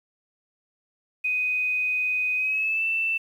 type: tone with pitch glide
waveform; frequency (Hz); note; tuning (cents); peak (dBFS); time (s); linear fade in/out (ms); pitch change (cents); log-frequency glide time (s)
sine; 2499 to 2663; D#7 to E7; +7 to +17; -22; 1.24-3.18; 10; +110; 2.36-2.85
effects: 9-bit